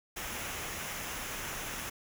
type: noise with comb filter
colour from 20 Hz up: pink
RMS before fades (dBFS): -39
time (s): 0.16-1.9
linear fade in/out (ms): 10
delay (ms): 0.23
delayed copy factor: -0.5
effects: none